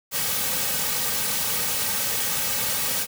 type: noise with comb filter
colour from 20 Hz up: white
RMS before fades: -25 dBFS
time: 0.11-3.07 s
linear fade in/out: 50 ms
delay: 2.9 ms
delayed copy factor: -0.75
effects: none